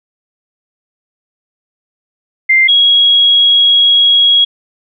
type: tone pair in turn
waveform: sine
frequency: 2093 / 3311 Hz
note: C7 / G#7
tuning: 0 / -6 cents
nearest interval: minor sixth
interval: 794 cents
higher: second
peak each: -5 dBFS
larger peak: neither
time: 2.49-2.68 / 2.68-4.45 s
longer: second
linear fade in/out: 10 ms
effects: none